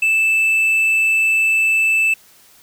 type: tone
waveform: triangle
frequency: 2637 Hz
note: E7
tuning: in tune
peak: -11 dBFS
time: 0.02-2.14 s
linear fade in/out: 5 ms
effects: white hiss -49 dBFS RMS until 2.62 s